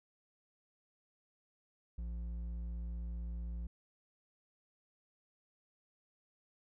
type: tone with hard clipping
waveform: sine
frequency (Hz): 57.8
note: A#1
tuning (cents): -14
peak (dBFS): -40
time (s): 1.98-3.67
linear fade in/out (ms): 5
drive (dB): 6
effects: none